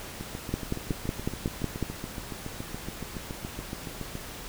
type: two click trains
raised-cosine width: 3 ms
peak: -14 / -22 dBFS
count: 8 / 29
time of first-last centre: 0.54-1.827 / 0.21-4.154 s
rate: 5.44 / 7.1 Hz
effects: pink hiss -41 dBFS RMS until 4.48 s